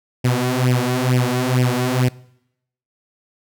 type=tone with flanger; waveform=sawtooth; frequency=125.7 Hz; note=B2; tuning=31 cents sharp; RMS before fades=-18 dBFS; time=0.24-2.09 s; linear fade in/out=10 ms; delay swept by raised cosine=0.37 to 5.27 ms; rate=2.2 Hz; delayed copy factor=+0.85; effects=noise-tail reverb RT60 0.8 s tail -22 dB re dry